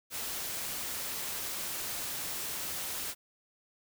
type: noise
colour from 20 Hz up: white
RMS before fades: -37 dBFS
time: 0.1-3.15 s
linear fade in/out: 50 ms
effects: none